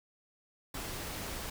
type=noise; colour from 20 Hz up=pink; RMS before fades=-40 dBFS; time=0.74-1.5 s; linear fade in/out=5 ms; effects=none